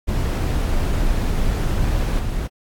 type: noise with level steps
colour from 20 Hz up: brown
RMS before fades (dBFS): -19 / -23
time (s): 0.07-2.48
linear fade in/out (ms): 20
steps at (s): 2.19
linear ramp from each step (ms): 2
effects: AAC 64 kbps